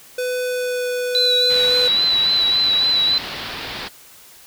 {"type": "tone with pitch glide", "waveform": "square", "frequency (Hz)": [500, 495.4], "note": ["B4", "B4"], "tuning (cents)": [21, 5], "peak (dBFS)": -21, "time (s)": [0.18, 1.88], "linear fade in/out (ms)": 5, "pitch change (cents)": -16, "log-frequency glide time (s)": [0.43, 0.87]}
{"type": "tone with vibrato", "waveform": "sine", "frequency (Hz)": 3970, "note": "B7", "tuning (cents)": 8, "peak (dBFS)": -14, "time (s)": [1.15, 3.18], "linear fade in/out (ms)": 0, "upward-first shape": "sine", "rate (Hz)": 3.6, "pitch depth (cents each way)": 35}
{"type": "low-pass noise", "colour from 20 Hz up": "white", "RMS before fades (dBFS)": -30, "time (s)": [1.49, 3.89], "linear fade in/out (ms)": 20, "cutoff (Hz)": 4700, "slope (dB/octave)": 48}
{"effects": ["white hiss -45 dBFS RMS until 4.46 s"]}